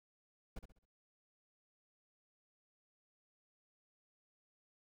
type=noise with echo; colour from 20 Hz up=brown; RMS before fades=-43 dBFS; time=0.56-0.59 s; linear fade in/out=5 ms; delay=66 ms; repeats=4; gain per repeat=-9 dB; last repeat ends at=0.854 s; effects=none